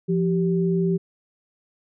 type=tone pair together; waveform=sine; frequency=173 / 388.4 Hz; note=F3 / G4; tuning=-16 / -16 cents; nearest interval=octave + major second; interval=1400 cents; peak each=-20 / -23 dBFS; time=0.08-0.98 s; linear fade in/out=20 ms; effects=none